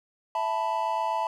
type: chord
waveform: triangle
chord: E suspended fourth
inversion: none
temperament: equal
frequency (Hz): 659.3 / 880 / 987.8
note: E5 / A5 / B5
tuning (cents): 0 / 0 / 0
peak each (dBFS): -30 / -26 / -28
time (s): 0.35-1.27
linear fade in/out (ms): 2
effects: none